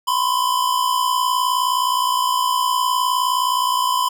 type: tone pair together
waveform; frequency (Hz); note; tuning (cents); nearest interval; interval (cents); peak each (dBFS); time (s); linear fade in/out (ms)
square; 999 / 1058.4; B5 / C6; +20 / +20; minor second; 100; -19 / -22; 0.07-4.09; 10
effects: none